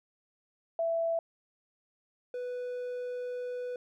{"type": "tone pair in turn", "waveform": ["sine", "triangle"], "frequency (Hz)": [664, 494.6], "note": ["E5", "B4"], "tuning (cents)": [12, 3], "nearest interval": "perfect fourth", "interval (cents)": 509, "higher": "first", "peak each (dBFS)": [-27, -32], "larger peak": "first", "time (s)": [[0.79, 1.19], [2.34, 3.76]], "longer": "second", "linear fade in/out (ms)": 2, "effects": []}